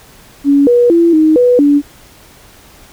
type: tone with pitch steps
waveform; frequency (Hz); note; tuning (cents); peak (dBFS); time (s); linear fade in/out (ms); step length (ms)
sine; 282.2 / 482.9 / 337.8 / 312.7 / 492.2 / 288; C#4 / B4 / E4 / D#4 / B4 / D4; +31 / -39 / +42 / +9 / -6 / -34; -5; 0.44-1.82; 50; 230
effects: pink hiss -41 dBFS RMS until 2.92 s